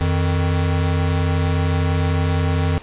square tone pair together, 87.4 / 155.95 Hz, F2 / D#3, +2 / +4 cents, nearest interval minor seventh, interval 1002 cents, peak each -18 / -23 dBFS, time 0.01-2.78 s, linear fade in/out 0 ms, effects pink hiss -40 dBFS RMS until 2.82 s + resampled to 8000 Hz

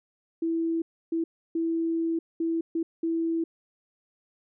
sine tone bursts at uneven times, 329.6 Hz, E4, in tune, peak -24 dBFS, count 6, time 0.42-0.82 / 1.12-1.24 / 1.55-2.19 / 2.4-2.61 / 2.75-2.83 / 3.03-3.44 s, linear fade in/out 5 ms, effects none

